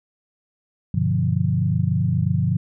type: chord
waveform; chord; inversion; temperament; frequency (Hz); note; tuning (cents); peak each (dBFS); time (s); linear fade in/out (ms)
sine; G dominant seventh; none; equal; 98 / 123.47 / 146.83 / 174.61; G2 / B2 / D3 / F3; 0 / 0 / 0 / 0; -23; 0.94-2.57; 5
effects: none